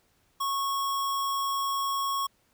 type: tone with sample-and-hold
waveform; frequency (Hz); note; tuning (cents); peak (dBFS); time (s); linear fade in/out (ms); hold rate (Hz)
sine; 1100; C#6; -14; -26; 0.4-2.27; 10; 4410
effects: pink hiss -68 dBFS RMS until 2.53 s